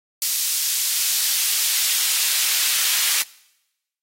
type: noise with high-pass filter sweep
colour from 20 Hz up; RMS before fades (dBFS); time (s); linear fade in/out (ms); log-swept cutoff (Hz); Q
pink; -21; 0.22-3.22; 0; 4900 to 2600; 0.75
effects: noise-tail reverb RT60 0.9 s tail -22 dB re dry + AAC 48 kbps